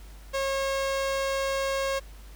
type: tone with notch filter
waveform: sawtooth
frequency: 543 Hz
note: C#5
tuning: 36 cents flat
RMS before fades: -28 dBFS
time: 0.33-2 s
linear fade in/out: 20 ms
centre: 12000 Hz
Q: 1.1
effects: added 50 Hz sine -43 dBFS peak until 2.35 s + pink hiss -54 dBFS RMS until 2.35 s